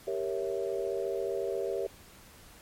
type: chord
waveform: sine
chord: G diminished seventh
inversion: none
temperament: equal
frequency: 392 / 466.2 / 554.4 / 659.3 Hz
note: G4 / Bb4 / Db5 / Fb5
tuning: 0 / 0 / 0 / 0 cents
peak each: -33 / -35 / -36 / -39 dBFS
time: 0.07-1.87 s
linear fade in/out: 5 ms
effects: pink hiss -54 dBFS RMS until 2.61 s + MP3 64 kbps